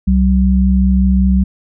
sine tone pair together, 65.2 / 190.37 Hz, C2 / F#3, -5 / +50 cents, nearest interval octave + perfect fifth, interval 1855 cents, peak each -11 dBFS, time 0.07-1.44 s, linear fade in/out 10 ms, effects none

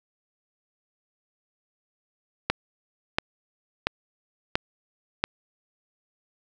click train, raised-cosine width 0.3 ms, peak -5 dBFS, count 5, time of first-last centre 2.5-5.24 s, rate 1.46 Hz, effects none

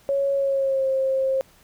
sine tone with pitch glide, 554.4 to 532.1 Hz, C#5 to C5, 0 to +29 cents, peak -19 dBFS, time 0.09-1.41 s, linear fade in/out 0 ms, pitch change -71 cents, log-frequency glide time 0.34-0.87 s, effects pink hiss -55 dBFS RMS until 1.63 s

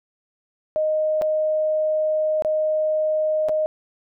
sine tone with dropouts, 620 Hz, D#5, 6 cents flat, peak -18 dBFS, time 0.76-3.66 s, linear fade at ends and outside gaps 0 ms, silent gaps 1.214-1.22 / 2.422-2.448 / 3.486-3.493 s, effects none

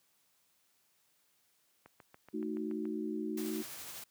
click train, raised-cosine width 0.5 ms, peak -38 dBFS, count 8, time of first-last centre 1.86-2.854 s, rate 7.04 Hz
sine chord, D# diminished, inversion second, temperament equal, 220 / 311.1 / 370 Hz, A3 / D#4 / F#4, 0 / 0 / 0 cents, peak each -39 / -38 / -40 dBFS, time 2.33-3.63 s, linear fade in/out 20 ms
white noise with tremolo, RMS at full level -45 dBFS, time 3.37-4.04 s, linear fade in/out 5 ms, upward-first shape sine, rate 12 Hz, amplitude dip 25%
effects white hiss -73 dBFS RMS until 4.1 s + high-pass 80 Hz 12 dB/octave

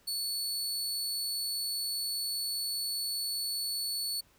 sawtooth tone, 4435 Hz, C#8, in tune, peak -29 dBFS, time 0.07-4.21 s, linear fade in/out 10 ms, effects pink hiss -65 dBFS RMS until 4.38 s

